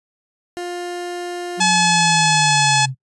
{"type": "tone", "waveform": "30% pulse", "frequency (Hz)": 352.6, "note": "F4", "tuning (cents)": 17, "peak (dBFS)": -22, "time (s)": [0.57, 1.6], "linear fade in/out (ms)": 0}
{"type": "linear sweep", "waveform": "sine", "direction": "down", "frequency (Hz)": [186, 130], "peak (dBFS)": -21, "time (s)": [1.57, 2.95], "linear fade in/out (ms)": 50}
{"type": "harmonic tone", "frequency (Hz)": 856, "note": "A5", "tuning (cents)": -48, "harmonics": [1, 2, 3, 4, 5, 6, 7, 8, 9, 10], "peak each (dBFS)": [-17, -20, -22, -23, -24, -25, -25, -26, -27, -27], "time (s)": [1.6, 2.86], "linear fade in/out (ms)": 10}
{"effects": ["noise-tail reverb RT60 0.1 s tail -22 dB re dry", "resampled to 24000 Hz"]}